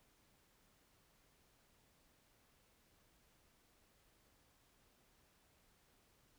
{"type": "silence", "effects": ["pink hiss -73 dBFS RMS until 6.38 s"]}